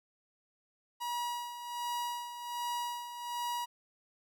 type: tone with tremolo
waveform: 45% pulse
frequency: 962 Hz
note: B5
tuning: 46 cents flat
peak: -33 dBFS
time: 1-3.66 s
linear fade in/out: 20 ms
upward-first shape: sine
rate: 1.3 Hz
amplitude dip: 65%
effects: none